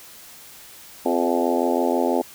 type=harmonic tone with a mistuned harmonic; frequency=86.1 Hz; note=F2; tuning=24 cents flat; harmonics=3 / 4 / 5 / 6 / 7 / 8 / 9 / 10; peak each=-24 / -25 / -26 / -27 / -27 / -28 / -29 / -29 dBFS; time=1.05-2.22 s; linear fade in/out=10 ms; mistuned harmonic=5; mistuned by=-29 cents; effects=white hiss -44 dBFS RMS until 2.34 s